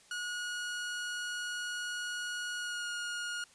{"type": "tone with pitch glide", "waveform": "sawtooth", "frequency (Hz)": [1450, 1432.5], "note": ["F#6", "F6"], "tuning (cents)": [-35, 44], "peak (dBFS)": -32, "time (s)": [0.11, 3.44], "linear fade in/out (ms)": 2, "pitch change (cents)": -21, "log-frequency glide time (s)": [2.57, 2.88], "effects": ["white hiss -61 dBFS RMS until 3.54 s", "resampled to 22050 Hz"]}